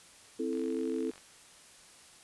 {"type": "chord", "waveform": "sine", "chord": "A minor", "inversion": "first", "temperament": "equal", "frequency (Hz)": [261.6, 329.6, 440], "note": ["C4", "E4", "A4"], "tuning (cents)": [0, 0, 0], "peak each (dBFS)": -35, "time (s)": [0.39, 1.11], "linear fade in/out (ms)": 10}
{"type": "click train", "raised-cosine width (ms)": 0.3, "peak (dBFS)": -36, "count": 31, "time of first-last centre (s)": [0.53, 1.179], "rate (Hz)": 46.2}
{"effects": ["white hiss -56 dBFS RMS until 2.23 s", "resampled to 24000 Hz"]}